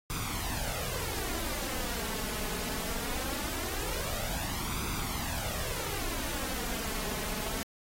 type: noise with flanger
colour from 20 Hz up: pink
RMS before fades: -35 dBFS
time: 0.1-7.63 s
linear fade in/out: 0 ms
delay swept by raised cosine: 0.82 to 4.72 ms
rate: 0.21 Hz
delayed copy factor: +0.6
effects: AAC 48 kbps